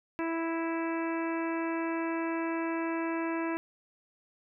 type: harmonic tone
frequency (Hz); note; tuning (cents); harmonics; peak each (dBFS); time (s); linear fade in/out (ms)
329.6; E4; 0; 1 / 2 / 3 / 4 / 5 / 6 / 7 / 8; -31 / -39 / -38 / -44 / -42 / -46 / -46 / -46; 0.19-3.57; 0
effects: none